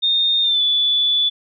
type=tone with pitch glide; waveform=sine; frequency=3661 to 3462 Hz; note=A#7 to A7; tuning=-32 to -29 cents; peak=-14 dBFS; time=0.02-1.3 s; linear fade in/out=20 ms; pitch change=-97 cents; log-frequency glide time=0.42-0.62 s; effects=none